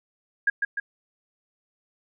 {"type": "tone with echo", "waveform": "sine", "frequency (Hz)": 1631, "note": "G#6", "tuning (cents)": -32, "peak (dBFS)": -17, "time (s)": [0.47, 0.5], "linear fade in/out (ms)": 5, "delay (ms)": 150, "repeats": 2, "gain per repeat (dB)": -4, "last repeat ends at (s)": 0.8, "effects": []}